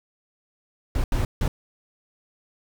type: noise bursts at uneven times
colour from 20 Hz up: brown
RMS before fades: -22 dBFS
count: 3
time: 0.95-1.04 / 1.12-1.25 / 1.41-1.48 s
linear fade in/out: 2 ms
effects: none